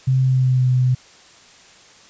sine tone with pitch glide, 130.81 to 127.01 Hz, C3 to B2, 0 to +49 cents, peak -13 dBFS, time 0.07-0.95 s, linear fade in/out 10 ms, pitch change -51 cents, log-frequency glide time 0.21-0.68 s, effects white hiss -47 dBFS RMS until 2.09 s + resampled to 16000 Hz

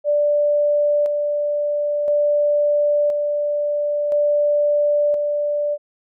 sine tone with tremolo, 587.3 Hz, D5, in tune, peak -14 dBFS, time 0.04-5.78 s, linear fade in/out 50 ms, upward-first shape square, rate 0.49 Hz, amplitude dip 35%, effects none

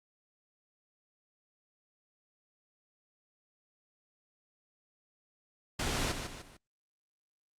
pink noise with echo, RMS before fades -33 dBFS, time 5.79-6.12 s, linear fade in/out 5 ms, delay 150 ms, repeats 3, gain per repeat -7 dB, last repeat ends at 6.57 s, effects low-pass 9000 Hz 12 dB/octave + Opus 48 kbps

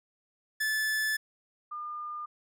45% pulse / sine tone pair in turn, 1739 / 1208.1 Hz, A6 / D6, -21 / +49 cents, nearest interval tritone, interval 630 cents, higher first, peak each -27 / -35 dBFS, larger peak first, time 0.6-1.17 / 1.71-2.26 s, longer first, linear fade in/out 10 ms, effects none

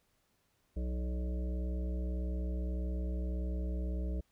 harmonic tone with a mistuned harmonic, 61.7 Hz, B1, 1 cent flat, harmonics 1 / 3 / 5 / 7 / 9 / 10, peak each -33 / -43 / -47 / -50 / -52 / -53 dBFS, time 0.76-4.21 s, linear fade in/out 10 ms, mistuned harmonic 5, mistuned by +49 cents, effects pink hiss -75 dBFS RMS until 4.31 s

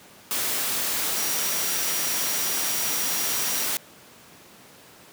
sine tone in noise, 5730 Hz, F8, 44 cents sharp, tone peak -32 dBFS, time 1.17-3.65 s, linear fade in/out 0 ms, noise white, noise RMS -26 dBFS, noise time 0.31-3.77 s, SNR -9 dB, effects pink hiss -49 dBFS RMS until 5.12 s + high-pass 150 Hz 12 dB/octave

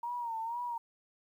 sine tone with vibrato, 932.3 Hz, A#5, in tune, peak -34 dBFS, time 0.03-0.78 s, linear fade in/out 5 ms, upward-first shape sine, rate 2.1 Hz, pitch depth 76 cents each way, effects 11-bit

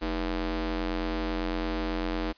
sawtooth ring-modulated tone, 177.9 Hz, F3, 32 cents sharp, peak -21 dBFS, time 0.01-2.33 s, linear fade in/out 20 ms, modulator 133 Hz, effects white hiss -60 dBFS RMS until 2.37 s + resampled to 11025 Hz

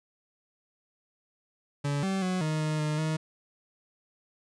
40% pulse tone with pitch steps, 143.3 / 192.4 / 184.2 / 155.4 / 154.4 / 152.1 / 157 Hz, D3 / G3 / F#3 / D#3 / D#3 / D#3 / D#3, -42 / -32 / -7 / -2 / -13 / -39 / +16 cents, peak -26 dBFS, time 1.84-3.17 s, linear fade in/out 10 ms, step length 190 ms, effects resampled to 22050 Hz + 11-bit

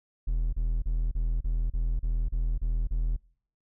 triangle tone bursts, 40.68 Hz, E1, 22 cents flat, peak -22 dBFS, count 10, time 0.27-3.167 s, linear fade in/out 10 ms, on 260 ms, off 33 ms, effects noise-tail reverb RT60 0.6 s tail -26 dB re dry

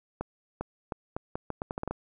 accelerating click train, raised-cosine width 1 ms, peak -18 dBFS, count 12, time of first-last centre 0.21-1.91 s, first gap 400 ms, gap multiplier 0.78, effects none

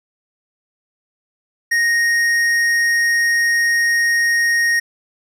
sine tone with tanh clipping, 1864.7 Hz, A#6, in tune, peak -15 dBFS, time 1.71-4.8 s, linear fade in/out 10 ms, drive 12 dB, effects none

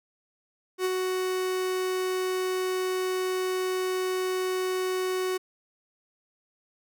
45% pulse tone with ADSR envelope, 371.1 Hz, F#4, 5 cents sharp, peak -23 dBFS, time 0.78-5.38 s, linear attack 67 ms, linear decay 35 ms, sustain -3 dB, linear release 15 ms, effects none

